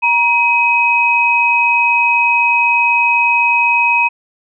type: tone pair together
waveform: sine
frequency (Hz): 948 / 2531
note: A#5 / D#7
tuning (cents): +29 / +29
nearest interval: octave + perfect fourth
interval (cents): 1700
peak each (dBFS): -14 / -11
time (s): 0.02-4.09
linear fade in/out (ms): 20
effects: none